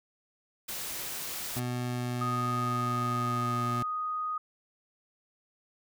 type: noise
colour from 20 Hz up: white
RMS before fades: -37 dBFS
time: 0.68-1.6 s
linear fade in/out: 10 ms
type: tone with pitch glide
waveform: 25% pulse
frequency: 123.47 to 120.65 Hz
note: B2 to B2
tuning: 0 to -40 cents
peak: -27 dBFS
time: 1.56-3.83 s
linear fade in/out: 5 ms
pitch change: -40 cents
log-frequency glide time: 1.8-3.62 s
type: tone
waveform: sine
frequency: 1244.5 Hz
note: D#6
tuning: in tune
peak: -30 dBFS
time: 2.21-4.38 s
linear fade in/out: 5 ms
effects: none